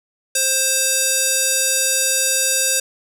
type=tone with band-pass filter; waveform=square; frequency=528 Hz; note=C5; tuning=16 cents sharp; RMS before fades=-18 dBFS; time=0.35-2.8 s; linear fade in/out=5 ms; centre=8200 Hz; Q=1.6; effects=none